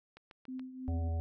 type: click train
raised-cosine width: 0.3 ms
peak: -36 dBFS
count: 4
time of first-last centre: 0.17-0.595 s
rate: 7.06 Hz
type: tone with tremolo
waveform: sine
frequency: 257.9 Hz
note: C4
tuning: 25 cents flat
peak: -37 dBFS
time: 0.48-1.09 s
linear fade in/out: 5 ms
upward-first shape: triangle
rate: 3.1 Hz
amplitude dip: 70%
type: harmonic tone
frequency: 82.41 Hz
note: E2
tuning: in tune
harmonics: 1 / 3 / 5 / 7 / 9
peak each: -31 / -49 / -52 / -49 / -49 dBFS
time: 0.88-1.2 s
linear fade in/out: 0 ms
effects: none